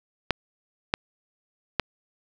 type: clicks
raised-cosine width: 0.3 ms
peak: -5 dBFS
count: 3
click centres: 0.307 / 0.939 / 1.797 s
effects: none